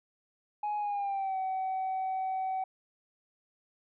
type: tone with pitch glide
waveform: sine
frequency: 836 to 757.8 Hz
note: G#5 to F#5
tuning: +11 to +41 cents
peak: -28 dBFS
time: 0.63-2.64 s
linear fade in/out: 5 ms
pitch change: -170 cents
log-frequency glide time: 0.78-1.38 s
effects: tanh soft clip ceiling -28 dBFS